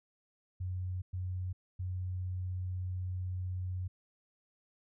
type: tone bursts at uneven times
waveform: sine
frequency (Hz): 91.6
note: F#2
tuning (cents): -17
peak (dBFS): -34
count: 3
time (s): 0.6-1.02 / 1.13-1.53 / 1.79-3.88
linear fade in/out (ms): 10
effects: none